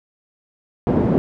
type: band-pass noise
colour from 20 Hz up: pink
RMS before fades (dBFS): -17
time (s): 0.87-1.18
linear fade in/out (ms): 0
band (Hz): 150 to 420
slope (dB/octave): 12
effects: none